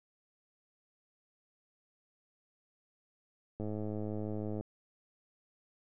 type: click train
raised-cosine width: 2 ms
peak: -26 dBFS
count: 108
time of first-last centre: 3.6-4.609 s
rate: 106 Hz
effects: none